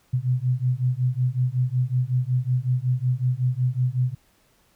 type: beating tone pair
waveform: sine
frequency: 123.7 / 129.1 Hz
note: B2 / C3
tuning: +3 / -23 cents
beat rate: 5.4 Hz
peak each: -23 dBFS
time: 0.13-4.15 s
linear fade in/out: 10 ms
effects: pink hiss -62 dBFS RMS until 4.75 s